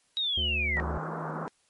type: linear sweep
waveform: sine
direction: down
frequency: 3848 to 1849 Hz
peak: -26 dBFS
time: 0.17-0.8 s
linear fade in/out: 0 ms
type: harmonic tone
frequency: 73.3 Hz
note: D2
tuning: 3 cents flat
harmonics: 1 / 3 / 5 / 7 / 9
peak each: -31 / -42 / -43 / -49 / -53 dBFS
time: 0.37-0.98 s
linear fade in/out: 5 ms
type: tone with vibrato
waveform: triangle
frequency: 160 Hz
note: D#3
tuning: 49 cents sharp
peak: -35 dBFS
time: 0.75-1.46 s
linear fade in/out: 10 ms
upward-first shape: sine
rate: 3.2 Hz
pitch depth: 35 cents each way
type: band-pass noise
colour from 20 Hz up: white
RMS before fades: -36 dBFS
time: 0.77-1.48 s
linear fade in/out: 0 ms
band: 180 to 1400 Hz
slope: 48 dB/octave
effects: white hiss -68 dBFS RMS until 1.69 s + MP3 48 kbps